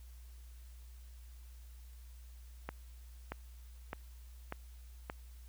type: accelerating click train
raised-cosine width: 0.5 ms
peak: -24 dBFS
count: 5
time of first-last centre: 2.69-5.099 s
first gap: 630 ms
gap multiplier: 0.97
effects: added 60 Hz sine -50 dBFS peak until 5.48 s + white hiss -66 dBFS RMS until 5.48 s